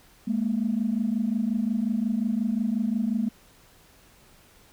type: tone pair together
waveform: sine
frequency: 209.5 / 235.1 Hz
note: G#3 / A#3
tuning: +15 / +15 cents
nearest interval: major second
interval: 200 cents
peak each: -25 dBFS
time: 0.27-3.29 s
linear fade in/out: 10 ms
effects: tanh soft clip ceiling -16 dBFS + pink hiss -56 dBFS RMS until 4.72 s